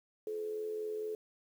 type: tone with amplitude modulation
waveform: sine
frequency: 429.5 Hz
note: A4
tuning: 42 cents flat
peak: -33 dBFS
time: 0.27-1.15 s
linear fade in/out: 2 ms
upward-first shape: sine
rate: 84.3 Hz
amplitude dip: 50%
effects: 10-bit